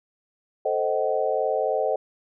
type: chord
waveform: sine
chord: A diminished seventh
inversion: none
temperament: equal with one note detuned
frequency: 440 / 523.3 / 622.3 / 757.7 Hz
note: A4 / C5 / Eb5 / Gb5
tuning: 0 / 0 / 0 / +41 cents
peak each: -27 / -26 / -26 / -28 dBFS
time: 0.65-1.96 s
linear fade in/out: 5 ms
effects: none